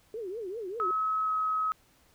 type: tone with vibrato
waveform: sine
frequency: 411.8 Hz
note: G#4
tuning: 15 cents flat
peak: -34 dBFS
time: 0.14-0.91 s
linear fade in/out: 2 ms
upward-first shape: triangle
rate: 5.1 Hz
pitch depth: 290 cents each way
type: tone with pitch glide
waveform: sine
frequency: 1284 to 1275.9 Hz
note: E6 to D#6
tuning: -46 to +43 cents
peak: -26 dBFS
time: 0.8-1.72 s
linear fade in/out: 0 ms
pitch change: -11 cents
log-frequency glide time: 1.25-1.3 s
effects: pink hiss -64 dBFS RMS until 2.14 s